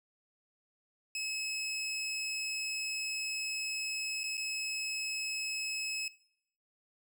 20% pulse tone with dropouts, 2580 Hz, E7, 38 cents flat, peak -30 dBFS, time 1.15-6.08 s, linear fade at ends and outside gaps 2 ms, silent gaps 4.234-4.239 / 4.371-4.377 s, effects noise-tail reverb RT60 0.7 s tail -20 dB re dry

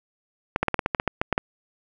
clicks, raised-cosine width 0.5 ms, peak -6 dBFS, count 12, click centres 0.561 / 0.63 / 0.683 / 0.743 / 0.792 / 0.861 / 0.948 / 0.999 / 1.077 / 1.215 / 1.327 / 1.379 s, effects none

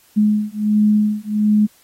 sine beating tone pair, 210.3 / 211.7 Hz, G#3 / G#3, +22 / +33 cents, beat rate 1.4 Hz, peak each -16 dBFS, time 0.16-1.67 s, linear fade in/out 20 ms, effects white hiss -53 dBFS RMS until 1.83 s + AAC 48 kbps

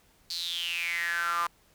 sawtooth tone with high-pass filter sweep, 171.2 Hz, F3, 34 cents flat, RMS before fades -31 dBFS, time 0.3-1.47 s, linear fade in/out 5 ms, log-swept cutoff 4500 to 1100 Hz, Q 9.5, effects pink hiss -63 dBFS RMS until 1.74 s

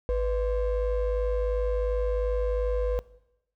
triangle ring-modulated tone, 273.4 Hz, C#4, 24 cents flat, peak -18 dBFS, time 0.09-2.99 s, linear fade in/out 0 ms, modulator 222 Hz, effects noise-tail reverb RT60 0.9 s tail -20 dB re dry

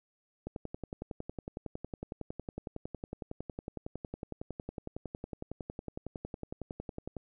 click train, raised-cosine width 2 ms, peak -25 dBFS, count 74, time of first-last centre 0.47-7.167 s, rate 10.9 Hz, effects none

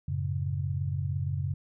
sine chord, F# minor, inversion none, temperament equal, 92.5 / 110 / 138.59 Hz, F#2 / A2 / C#3, 0 / 0 / 0 cents, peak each -31 / -37 / -31 dBFS, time 0.08-1.54 s, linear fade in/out 5 ms, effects none

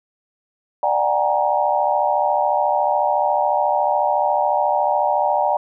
sine tone cluster, 594 / 741 / 815 / 938 Hz, D5 / F#5 / G#5 / A#5, +20 / +2 / -33 / +11 cents, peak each -21 dBFS, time 0.83-5.57 s, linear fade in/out 2 ms, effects none

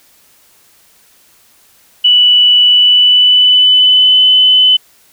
sine tone with pitch glide, 2960 to 3020 Hz, F#7 to F#7, 0 to +35 cents, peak -4 dBFS, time 2.04-4.77 s, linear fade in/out 10 ms, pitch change +35 cents, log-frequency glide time 2.65-4.21 s, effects white hiss -48 dBFS RMS until 5.12 s

